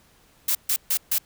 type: noise bursts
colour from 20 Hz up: blue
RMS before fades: -22 dBFS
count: 4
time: 0.48-1.184 s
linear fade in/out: 5 ms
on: 71 ms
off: 140 ms
effects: pink hiss -58 dBFS RMS until 1.25 s